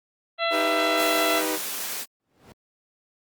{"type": "harmonic tone", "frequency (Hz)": 671, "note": "E5", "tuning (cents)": 31, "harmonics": [1, 2, 3, 4, 5, 6], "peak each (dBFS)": [-25, -28, -30, -31, -32, -33], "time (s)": [0.38, 1.43], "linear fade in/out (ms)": 50}
{"type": "chord", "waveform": "sawtooth", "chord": "Eb augmented", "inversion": "none", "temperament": "equal with one note detuned", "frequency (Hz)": [312.6, 392, 493.9], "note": ["Eb4", "G4", "B4"], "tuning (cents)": [8, 0, 0], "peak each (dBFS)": [-24, -27, -26], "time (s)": [0.5, 1.59], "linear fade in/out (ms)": 50}
{"type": "noise", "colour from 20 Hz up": "white", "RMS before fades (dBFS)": -31, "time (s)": [0.96, 2.06], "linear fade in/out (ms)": 50}
{"type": "noise with exponential growth", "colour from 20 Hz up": "brown", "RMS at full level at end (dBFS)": -34, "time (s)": [2.2, 2.52], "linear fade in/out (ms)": 0, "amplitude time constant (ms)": 68}
{"effects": ["high-pass 200 Hz 12 dB/octave", "Opus 32 kbps"]}